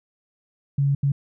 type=tone bursts at uneven times; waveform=sine; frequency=140 Hz; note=C#3; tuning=18 cents sharp; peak=-17 dBFS; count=2; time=0.78-0.95 / 1.03-1.12 s; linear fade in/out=5 ms; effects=none